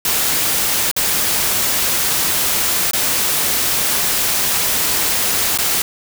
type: noise with dropouts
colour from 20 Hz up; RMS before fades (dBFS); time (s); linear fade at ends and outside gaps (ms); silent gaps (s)
white; -17; 0.05-5.82; 2; 0.914-0.964 / 2.911-2.933 / 5.576-5.586
effects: none